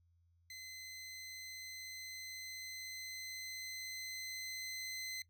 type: tone with level ramp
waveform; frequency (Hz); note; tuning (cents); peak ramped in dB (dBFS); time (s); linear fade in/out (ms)
20% pulse; 2049; C7; -37; -43 to -36; 0.5-5.22; 2
effects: noise-tail reverb RT60 0.1 s tail -21 dB re dry + added 85 Hz sine -69 dBFS peak until 5.29 s